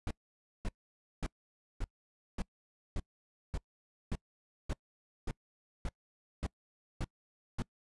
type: noise bursts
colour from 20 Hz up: brown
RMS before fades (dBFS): -34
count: 14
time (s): 0.07-7.622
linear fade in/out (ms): 2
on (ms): 38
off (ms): 540
effects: noise-tail reverb RT60 0.1 s tail -25 dB re dry + resampled to 24000 Hz